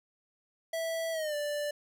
square tone with pitch glide, 656 to 587.8 Hz, E5 to D5, -9 to +1 cents, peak -32 dBFS, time 0.73-1.71 s, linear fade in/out 5 ms, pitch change -190 cents, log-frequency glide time 1.12-1.35 s, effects none

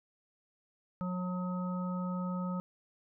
harmonic tone, 181.3 Hz, F#3, 35 cents flat, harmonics 1 / 3 / 5 / 7, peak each -33 / -44 / -47 / -43 dBFS, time 1.01-2.6 s, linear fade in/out 0 ms, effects none

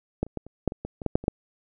clicks, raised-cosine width 2 ms, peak -11 / -30 / -17 / -29 / -8 / -21 / -19 / -22 / -10 / -6 / -24 / -7 dBFS, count 12, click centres 0.23 / 0.266 / 0.373 / 0.466 / 0.677 / 0.721 / 0.85 / 1.018 / 1.063 / 1.155 / 1.24 / 1.281 s, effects none

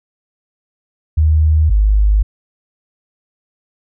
sine tone pair in turn, 77.78 / 51.48 Hz, D#2 / G#1, 0 / -15 cents, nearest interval perfect fifth, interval 715 cents, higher first, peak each -8 / -8 dBFS, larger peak neither, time 1.17-1.7 / 1.7-2.23 s, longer neither, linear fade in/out 10 ms, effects none

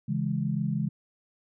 sine chord, C# minor, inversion none, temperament equal, 138.59 / 164.81 / 207.7 Hz, C#3 / E3 / G#3, 0 / 0 / 0 cents, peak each -30 dBFS, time 0.08-0.89 s, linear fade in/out 10 ms, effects none

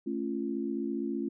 sine chord, A augmented, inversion none, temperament just, 220 / 275 / 343.8 Hz, A3 / C#4 / E#4, 0 / -14 / -27 cents, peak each -35 / -34 / -35 dBFS, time 0.06-1.29 s, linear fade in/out 10 ms, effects none

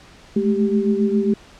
sine tone cluster, 209.6 / 217 / 392 Hz, G#3 / A3 / G4, +16 / -24 / 0 cents, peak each -20 dBFS, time 0.36-1.34 s, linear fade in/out 5 ms, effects pink hiss -46 dBFS RMS until 1.59 s + low-pass 6000 Hz 12 dB/octave

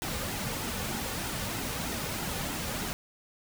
pink noise with flanger, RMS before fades -34 dBFS, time 0.02-2.93 s, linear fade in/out 0 ms, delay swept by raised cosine 1.7 to 3.1 ms, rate 3.2 Hz, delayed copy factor -0.5, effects none

